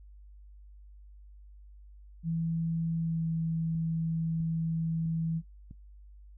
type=tone with pitch glide; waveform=sine; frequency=164.81 to 163.29 Hz; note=E3 to E3; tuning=0 to -16 cents; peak=-28 dBFS; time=2.23-5.42 s; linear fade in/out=50 ms; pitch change=-16 cents; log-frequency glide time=2.99-3.24 s
type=click train; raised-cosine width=5 ms; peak=-34 dBFS; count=4; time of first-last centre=3.75-5.711 s; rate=1.53 Hz
effects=noise-tail reverb RT60 0.1 s tail -17 dB re dry + added 50 Hz sine -49 dBFS peak until 6.37 s